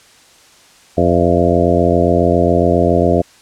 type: harmonic tone with a mistuned harmonic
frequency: 87.31 Hz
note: F2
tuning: in tune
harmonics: 1 / 2 / 3 / 4 / 5 / 6 / 7 / 8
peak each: -18 / -18 / -18 / -18 / -18 / -18 / -18 / -18 dBFS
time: 0.97-3.22 s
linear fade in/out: 10 ms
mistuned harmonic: 8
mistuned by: -43 cents
effects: white hiss -46 dBFS RMS until 3.41 s + low-pass 8000 Hz 12 dB/octave